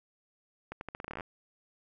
accelerating click train, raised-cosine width 0.5 ms, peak -24 dBFS, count 14, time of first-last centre 0.72-1.208 s, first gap 91 ms, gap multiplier 0.83, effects none

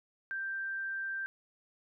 sine tone, 1573 Hz, G6, 6 cents sharp, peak -34 dBFS, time 0.31-1.26 s, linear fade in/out 0 ms, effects none

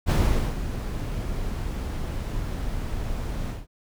brown noise with ADSR envelope, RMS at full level -17 dBFS, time 0.06-3.67 s, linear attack 39 ms, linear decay 450 ms, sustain -12 dB, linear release 180 ms, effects none

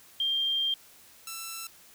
sine / 5% pulse tone pair in turn, 3186 / 1334.9 Hz, G7 / E6, +27 / +21 cents, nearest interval octave + minor third, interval 1506 cents, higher first, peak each -25 dBFS, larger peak neither, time 0.2-0.74 / 1.27-1.67 s, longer first, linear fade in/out 2 ms, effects white hiss -55 dBFS RMS until 1.94 s

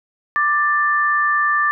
sine tone pair together, 1180.6 / 1771 Hz, D6 / A6, +9 / +11 cents, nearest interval perfect fifth, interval 702 cents, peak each -17 dBFS, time 0.36-1.71 s, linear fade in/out 0 ms, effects none

